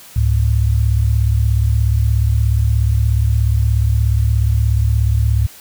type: tone pair together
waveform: sine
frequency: 70.1 / 106.95 Hz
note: C#2 / A2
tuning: +20 / -49 cents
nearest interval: perfect fifth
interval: 731 cents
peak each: -14 dBFS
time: 0.16-5.47 s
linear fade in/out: 5 ms
effects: white hiss -40 dBFS RMS until 5.6 s